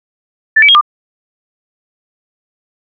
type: tone with pitch steps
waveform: sine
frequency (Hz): 1762 / 2299 / 3259 / 1195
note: A6 / D7 / G#7 / D6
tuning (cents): +2 / -37 / -33 / +30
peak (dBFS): -3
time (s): 0.56-0.812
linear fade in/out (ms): 10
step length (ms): 63
effects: none